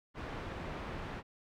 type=low-pass noise; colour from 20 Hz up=pink; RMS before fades=-42 dBFS; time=0.14-1.23 s; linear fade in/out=50 ms; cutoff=2100 Hz; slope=12 dB/octave; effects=none